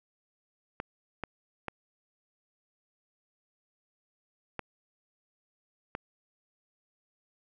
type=clicks; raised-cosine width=0.5 ms; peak=-19 dBFS; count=5; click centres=0.801 / 1.237 / 1.683 / 4.593 / 5.951 s; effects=none